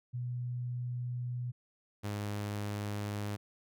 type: tone pair in turn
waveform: sine / sawtooth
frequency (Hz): 122.9 / 103.26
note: B2 / G#2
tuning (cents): -8 / -9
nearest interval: minor third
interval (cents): 301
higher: first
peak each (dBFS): -34 / -31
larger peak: second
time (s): 0.13-1.52 / 2.03-3.37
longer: first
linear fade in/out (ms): 20
effects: none